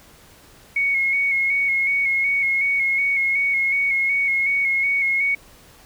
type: tone with vibrato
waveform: sine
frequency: 2197 Hz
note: C#7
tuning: 16 cents flat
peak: -17 dBFS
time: 0.76-5.35 s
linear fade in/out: 5 ms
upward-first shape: square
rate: 2.7 Hz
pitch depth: 26 cents each way
effects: pink hiss -49 dBFS RMS until 5.85 s